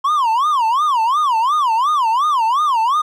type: tone with vibrato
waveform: triangle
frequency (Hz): 1044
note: C6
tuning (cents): -4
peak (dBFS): -11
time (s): 0.04-3.02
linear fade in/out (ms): 10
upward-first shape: sine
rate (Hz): 2.8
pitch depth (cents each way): 290
effects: none